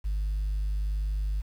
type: tone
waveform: sine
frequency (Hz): 50.7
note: G#1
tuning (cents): -41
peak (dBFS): -24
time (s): 0.04-1.42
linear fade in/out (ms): 20
effects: tanh soft clip ceiling -24 dBFS + 9-bit